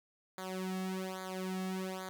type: tone with flanger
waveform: sawtooth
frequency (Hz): 187.3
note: F#3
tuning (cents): +21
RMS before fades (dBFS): -39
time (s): 0.38-2.09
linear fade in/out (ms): 0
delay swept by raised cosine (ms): 0.36 to 2.06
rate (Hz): 1.2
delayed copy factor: -1
effects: 12-bit